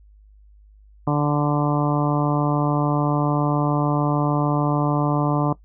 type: harmonic tone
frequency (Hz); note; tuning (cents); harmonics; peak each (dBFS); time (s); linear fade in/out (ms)
146.83; D3; 0; 1 / 2 / 3 / 4 / 5 / 6 / 7 / 8; -20 / -22 / -30 / -28 / -28 / -31 / -29 / -32; 1.07-5.53; 5
effects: noise-tail reverb RT60 0.1 s tail -18 dB re dry + added 51 Hz sine -47 dBFS peak until 5.64 s